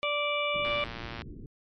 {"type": "harmonic tone", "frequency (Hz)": 585, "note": "D5", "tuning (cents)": -7, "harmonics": [1, 2, 4, 5, 6], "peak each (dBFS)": [-31, -33, -31, -36, -38], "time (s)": [0.03, 0.84], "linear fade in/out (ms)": 0}
{"type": "low-pass noise", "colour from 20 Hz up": "pink", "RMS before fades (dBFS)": -43, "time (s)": [0.54, 1.46], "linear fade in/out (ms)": 2, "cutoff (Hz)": 400, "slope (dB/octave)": 48}
{"type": "click train", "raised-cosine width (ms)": 0.3, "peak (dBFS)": -23, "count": 67, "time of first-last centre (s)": [0.65, 1.219], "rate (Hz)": 116}
{"effects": ["MP3 48 kbps"]}